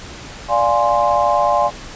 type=chord; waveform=sine; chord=D half-diminished seventh; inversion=none; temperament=equal; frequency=587.3 / 698.5 / 830.6 / 1046.5 Hz; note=D5 / F5 / Ab5 / C6; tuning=0 / 0 / 0 / 0 cents; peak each=-18 dBFS; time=0.48-1.71 s; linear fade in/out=50 ms; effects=pink hiss -34 dBFS RMS until 1.95 s + resampled to 16000 Hz